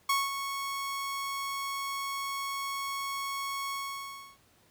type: tone with ADSR envelope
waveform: sawtooth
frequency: 1104 Hz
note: C#6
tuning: 7 cents flat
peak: -20 dBFS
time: 0.09-4.38 s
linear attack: 6 ms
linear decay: 200 ms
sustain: -9 dB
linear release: 660 ms
effects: pink hiss -64 dBFS RMS until 4.7 s + high-pass 60 Hz 12 dB/octave